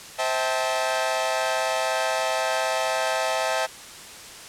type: chord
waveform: sawtooth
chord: A minor seventh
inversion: first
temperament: equal with one note detuned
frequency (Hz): 523.3 / 645.7 / 784 / 880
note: C5 / E5 / G5 / A5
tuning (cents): 0 / -36 / 0 / 0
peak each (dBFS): -26 / -22 / -26 / -25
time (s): 0.18-3.67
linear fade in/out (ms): 20
effects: white hiss -41 dBFS RMS until 4.48 s + low-pass 9000 Hz 12 dB/octave